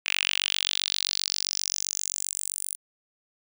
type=tone with high-pass filter sweep; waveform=sawtooth; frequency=47.6 Hz; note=F#1; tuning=50 cents sharp; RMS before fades=-29 dBFS; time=0.05-2.76 s; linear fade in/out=20 ms; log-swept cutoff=2500 to 9700 Hz; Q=4; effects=none